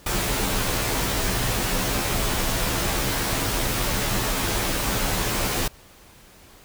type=noise with comb filter; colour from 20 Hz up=pink; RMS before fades=-24 dBFS; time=0.06-5.68 s; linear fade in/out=5 ms; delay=13 ms; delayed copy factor=-0.95; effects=pink hiss -50 dBFS RMS until 6.64 s